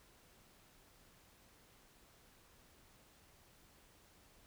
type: silence
effects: pink hiss -66 dBFS RMS until 4.46 s